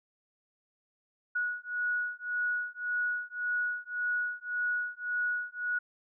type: beating tone pair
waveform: sine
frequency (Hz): 1460 / 1461.8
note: F#6 / F#6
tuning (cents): -24 / -21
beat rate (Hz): 1.8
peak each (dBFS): -33 / -33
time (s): 1.35-5.79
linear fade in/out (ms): 10
effects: none